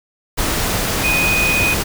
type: tone in noise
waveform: sine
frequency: 2489 Hz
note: D#7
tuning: in tune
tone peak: -15 dBFS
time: 1.03-1.75 s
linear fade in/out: 20 ms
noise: pink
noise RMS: -19 dBFS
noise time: 0.37-1.84 s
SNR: +1 dB
effects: none